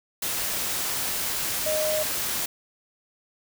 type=tone in noise; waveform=sine; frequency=617 Hz; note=D#5; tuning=15 cents flat; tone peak=-24 dBFS; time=1.66-2.03 s; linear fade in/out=5 ms; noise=white; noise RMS=-28 dBFS; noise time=0.22-2.46 s; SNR=+1 dB; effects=none